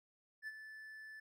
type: tone with ADSR envelope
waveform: triangle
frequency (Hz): 1748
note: A6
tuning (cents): -12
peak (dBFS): -39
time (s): 0.42-1.2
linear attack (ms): 54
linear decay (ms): 36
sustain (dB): -9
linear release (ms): 6
effects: none